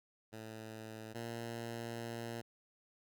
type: tone pair in turn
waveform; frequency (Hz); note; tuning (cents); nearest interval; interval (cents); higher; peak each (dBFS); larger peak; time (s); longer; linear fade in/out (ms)
10% pulse; 110.6 / 116.37; A2 / A#2; +9 / -3; minor second; 88; second; -38 / -33; second; 0.32-1.14 / 1.14-2.42; second; 20
effects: none